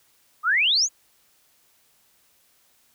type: exponential sweep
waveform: sine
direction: up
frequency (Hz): 1186 to 7040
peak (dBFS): -17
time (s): 0.43-0.89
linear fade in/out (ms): 50
effects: white hiss -62 dBFS RMS until 2.94 s